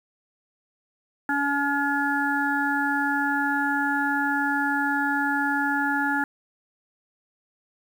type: harmonic tone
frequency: 283.6 Hz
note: C#4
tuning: 40 cents sharp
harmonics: 1 / 3 / 5 / 6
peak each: -27 / -27 / -27 / -27 dBFS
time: 1.29-6.24 s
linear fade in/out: 2 ms
effects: 8-bit